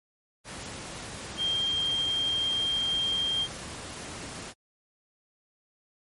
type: tone in noise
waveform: sine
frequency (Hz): 3194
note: G7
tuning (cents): +32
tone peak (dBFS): -25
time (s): 1.37-3.48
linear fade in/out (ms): 50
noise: pink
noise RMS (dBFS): -39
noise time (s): 0.44-4.54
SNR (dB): +11
effects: high-pass 60 Hz 12 dB/octave + MP3 48 kbps